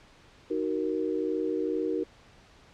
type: chord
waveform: sine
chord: D# minor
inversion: none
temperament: just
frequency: 311.1 / 373.4 / 466.7 Hz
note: D#4 / F#4 / A#4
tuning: 0 / +16 / +2 cents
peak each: -31 dBFS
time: 0.5-2.04 s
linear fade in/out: 10 ms
effects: pink hiss -56 dBFS RMS until 2.73 s + low-pass 5000 Hz 12 dB/octave